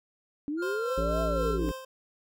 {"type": "linear two-way sweep", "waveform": "sine", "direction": "up then down", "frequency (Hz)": [280.8, 659.3, 280.8], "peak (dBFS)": -29, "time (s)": [0.48, 1.69], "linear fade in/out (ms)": 0, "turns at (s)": 1.22}
{"type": "tone with pitch glide", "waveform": "triangle", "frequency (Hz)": [1406, 1352.6], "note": ["F6", "E6"], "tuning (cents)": [11, 44], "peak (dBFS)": -32, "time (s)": [0.57, 1.59], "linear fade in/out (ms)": 50, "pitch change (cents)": -67, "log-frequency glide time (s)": [0.75, 0.9]}
{"type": "tone with tremolo", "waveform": "25% pulse", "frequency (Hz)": 523.3, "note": "C5", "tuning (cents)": 0, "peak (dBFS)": -32, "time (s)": [0.62, 1.85], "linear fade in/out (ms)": 5, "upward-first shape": "sine", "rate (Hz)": 3.9, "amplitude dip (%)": 55}
{"type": "harmonic tone", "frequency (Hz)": 56.1, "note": "A1", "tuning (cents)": 34, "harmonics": [1, 3, 5, 7, 8], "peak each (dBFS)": [-30, -35, -37, -38, -39], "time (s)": [0.97, 1.72], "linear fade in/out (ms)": 10}
{"effects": []}